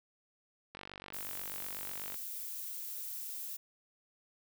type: click train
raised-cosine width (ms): 0.3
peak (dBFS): -29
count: 68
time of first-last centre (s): 0.75-2.143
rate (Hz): 48.1
type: noise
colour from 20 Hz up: violet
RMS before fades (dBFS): -42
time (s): 1.13-3.57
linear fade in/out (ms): 10
effects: none